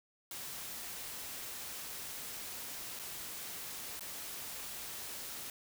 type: noise with dropouts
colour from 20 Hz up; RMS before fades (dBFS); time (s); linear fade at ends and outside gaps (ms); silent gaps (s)
white; -44; 0.31-5.5; 2; 2.991-2.995 / 3.995-4.007
effects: none